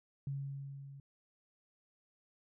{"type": "tone with level ramp", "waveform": "sine", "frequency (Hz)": 138.59, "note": "C#3", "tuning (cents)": 0, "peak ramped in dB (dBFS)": [-35, -49], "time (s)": [0.27, 1], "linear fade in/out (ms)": 2, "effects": []}